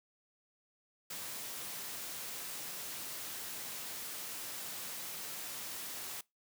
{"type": "noise", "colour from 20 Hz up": "white", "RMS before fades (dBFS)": -43, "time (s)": [1.1, 6.21], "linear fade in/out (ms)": 5, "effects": ["noise-tail reverb RT60 0.2 s tail -23 dB re dry", "high-pass 100 Hz 12 dB/octave"]}